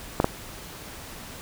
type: clicks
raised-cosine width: 1 ms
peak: -5 dBFS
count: 2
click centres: 0.201 / 0.244 s
effects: pink hiss -41 dBFS RMS until 1.41 s